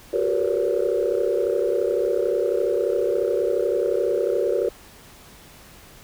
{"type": "tone cluster", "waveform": "sine", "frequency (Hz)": [365.4, 396.8, 460.3, 494.6, 567], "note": ["F#4", "G4", "A#4", "B4", "C#5"], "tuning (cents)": [-22, 21, -22, 3, 39], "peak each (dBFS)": -25, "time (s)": [0.13, 4.69], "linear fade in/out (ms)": 5, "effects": ["tanh soft clip ceiling -11 dBFS", "pink hiss -47 dBFS RMS until 6.03 s"]}